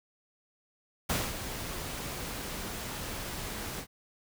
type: noise with ADSR envelope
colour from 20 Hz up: pink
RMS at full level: -29 dBFS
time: 1.09-3.87 s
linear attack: 11 ms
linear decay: 220 ms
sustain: -9 dB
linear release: 83 ms
effects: none